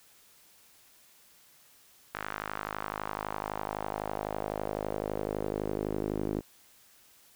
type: tone with band-pass filter sweep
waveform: sawtooth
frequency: 51.91 Hz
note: G#1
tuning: in tune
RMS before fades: -35 dBFS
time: 2.14-6.41 s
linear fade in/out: 10 ms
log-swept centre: 1500 to 330 Hz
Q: 1.9
effects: white hiss -60 dBFS RMS until 7.35 s